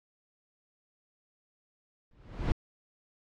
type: noise with exponential growth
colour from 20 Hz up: brown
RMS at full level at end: -25 dBFS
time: 2.11-2.52 s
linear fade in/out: 2 ms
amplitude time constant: 87 ms
effects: low-pass 4000 Hz 12 dB/octave